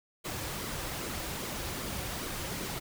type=noise with flanger; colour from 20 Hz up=pink; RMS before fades=-37 dBFS; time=0.24-2.8 s; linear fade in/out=20 ms; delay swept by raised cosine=1.1 to 4.8 ms; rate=2.5 Hz; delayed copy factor=-0.5; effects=none